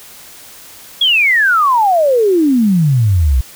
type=exponential sweep; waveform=sine; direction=down; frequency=3390 to 59.8 Hz; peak=-8 dBFS; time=1.01-3.41 s; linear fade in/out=5 ms; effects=white hiss -37 dBFS RMS until 3.55 s